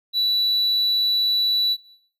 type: tone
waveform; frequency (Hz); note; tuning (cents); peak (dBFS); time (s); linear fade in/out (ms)
triangle; 3948; B7; -1; -15; 0.13-1.77; 50
effects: noise-tail reverb RT60 0.6 s tail -18 dB re dry + tanh soft clip ceiling -11 dBFS

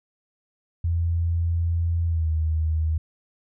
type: tone with pitch glide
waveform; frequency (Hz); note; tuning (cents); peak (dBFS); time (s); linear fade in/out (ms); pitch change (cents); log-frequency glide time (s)
sine; 84.4 to 79.2; E2 to D#2; +41 to +31; -20; 0.84-2.98; 5; -110; 2.06-2.29
effects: none

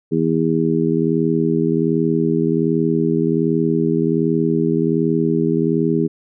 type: harmonic tone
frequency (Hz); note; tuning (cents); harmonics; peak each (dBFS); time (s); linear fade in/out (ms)
81.3; E2; -23; 2 / 3 / 4 / 5; -20 / -20 / -20 / -20; 0.11-6.08; 20
effects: none

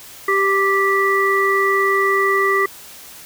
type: harmonic tone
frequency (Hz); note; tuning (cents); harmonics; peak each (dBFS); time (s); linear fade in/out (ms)
392; G4; 0; 1 / 3 / 5; -18 / -18 / -18; 0.28-2.66; 5
effects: white hiss -39 dBFS RMS until 3.25 s

